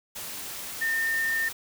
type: tone in noise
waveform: sine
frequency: 1814 Hz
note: A#6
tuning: 48 cents flat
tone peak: -24 dBFS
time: 0.81-1.49 s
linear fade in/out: 10 ms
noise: white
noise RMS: -37 dBFS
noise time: 0.15-1.53 s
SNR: +10 dB
effects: none